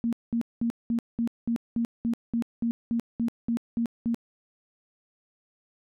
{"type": "tone bursts", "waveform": "sine", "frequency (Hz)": 232.8, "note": "A#3", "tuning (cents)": -2, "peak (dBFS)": -23, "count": 15, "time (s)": [0.04, 4.145], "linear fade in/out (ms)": 0, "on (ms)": 87, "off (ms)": 200, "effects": []}